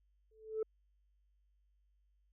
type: tone with exponential growth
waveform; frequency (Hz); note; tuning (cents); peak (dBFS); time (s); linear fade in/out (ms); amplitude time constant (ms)
sine; 437.5; A4; -10; -29; 0.31-0.63; 5; 68
effects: tanh soft clip ceiling -30 dBFS + added 50 Hz sine -70 dBFS peak until 2.32 s